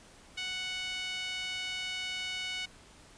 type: tone with band-pass filter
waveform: 5% pulse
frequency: 740 Hz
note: F#5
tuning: in tune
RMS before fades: -37 dBFS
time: 0.37-2.66 s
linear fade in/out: 10 ms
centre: 2600 Hz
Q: 2.3
effects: pink hiss -56 dBFS RMS until 3.17 s + resampled to 22050 Hz